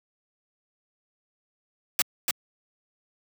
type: noise with echo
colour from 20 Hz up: white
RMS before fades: -22 dBFS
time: 1.99-2.02 s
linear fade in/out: 2 ms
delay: 290 ms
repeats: 1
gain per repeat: -3 dB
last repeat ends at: 2.31 s
effects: high-pass 150 Hz 12 dB/octave